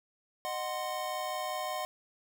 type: chord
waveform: square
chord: C diminished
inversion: first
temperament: equal with one note detuned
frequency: 614.8 / 740 / 1046.5 Hz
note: Eb5 / Gb5 / C6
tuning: -21 / 0 / 0 cents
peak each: -39 / -38 / -39 dBFS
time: 0.45-1.85 s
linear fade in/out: 0 ms
effects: none